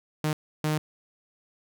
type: tone bursts at uneven times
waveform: sawtooth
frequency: 153.5 Hz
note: D#3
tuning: 23 cents flat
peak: -20 dBFS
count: 2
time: 0.24-0.33 / 0.64-0.78 s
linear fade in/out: 2 ms
effects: none